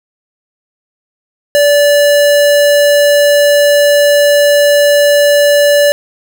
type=tone; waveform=square; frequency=580 Hz; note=D5; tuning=22 cents flat; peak=-6 dBFS; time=1.55-5.92 s; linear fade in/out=0 ms; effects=none